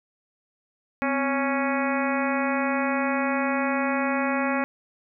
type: harmonic tone with a mistuned harmonic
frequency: 277.2 Hz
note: C#4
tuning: in tune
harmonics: 1 / 2 / 3 / 4 / 5 / 6 / 7 / 8 / 9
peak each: -26 / -29 / -31 / -32 / -33 / -34 / -34 / -35 / -36 dBFS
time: 1.02-4.64 s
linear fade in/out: 0 ms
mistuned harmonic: 1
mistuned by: -120 cents
effects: none